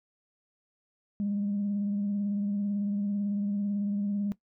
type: tone with vibrato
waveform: sine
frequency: 202.9 Hz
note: G#3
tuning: 40 cents flat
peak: -26 dBFS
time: 1.2-4.32 s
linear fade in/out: 0 ms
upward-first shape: triangle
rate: 18 Hz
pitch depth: 39 cents each way
effects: noise-tail reverb RT60 0.1 s tail -18 dB re dry + tanh soft clip ceiling -23 dBFS